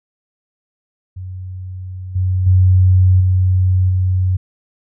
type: tone with level steps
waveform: sine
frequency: 92.5 Hz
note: F#2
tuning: in tune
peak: -25 / -13 / -7 / -10 / -12 dBFS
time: 1.16-4.37 s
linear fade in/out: 10 ms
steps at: 2.15 / 2.46 / 3.2 / 3.89 s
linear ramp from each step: 10 ms
effects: none